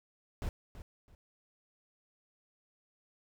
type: noise with echo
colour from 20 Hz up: brown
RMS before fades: -35 dBFS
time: 0.42-0.49 s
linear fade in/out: 0 ms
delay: 330 ms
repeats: 2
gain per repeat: -12 dB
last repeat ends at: 1.15 s
effects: none